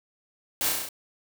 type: noise with echo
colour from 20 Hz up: white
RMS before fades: -27 dBFS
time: 0.61-0.69 s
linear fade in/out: 0 ms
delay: 33 ms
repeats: 6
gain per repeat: -2 dB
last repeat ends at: 0.888 s
effects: none